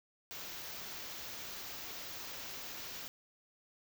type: band-stop noise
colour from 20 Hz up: white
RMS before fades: -45 dBFS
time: 0.31-3.08 s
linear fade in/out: 0 ms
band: 6900 to 14000 Hz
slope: 48 dB/octave
effects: none